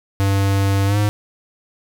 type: tone with pitch glide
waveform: square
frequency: 98.4 to 104.13 Hz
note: G2 to G#2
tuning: +7 to +5 cents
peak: -15 dBFS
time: 0.2-1.09 s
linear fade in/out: 0 ms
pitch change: +98 cents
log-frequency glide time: 0.86-0.98 s
effects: none